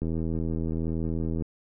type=click train; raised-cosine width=3 ms; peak=-18 dBFS; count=115; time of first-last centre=0.02-1.422 s; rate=81.3 Hz; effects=none